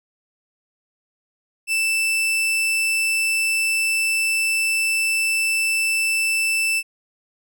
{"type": "tone", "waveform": "40% pulse", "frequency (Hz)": 2650, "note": "E7", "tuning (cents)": 9, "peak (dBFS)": -17, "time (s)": [1.67, 6.83], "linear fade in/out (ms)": 50, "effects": []}